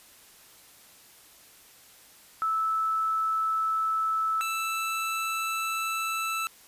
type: tone pair in turn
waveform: sine / 25% pulse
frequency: 1310 / 1321.4 Hz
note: E6 / E6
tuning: -11 / +4 cents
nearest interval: unison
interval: 15 cents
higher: second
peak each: -24 dBFS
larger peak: neither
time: 2.42-4.41 / 4.41-6.47 s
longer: second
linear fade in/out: 0 ms
effects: white hiss -54 dBFS RMS until 6.67 s + resampled to 32000 Hz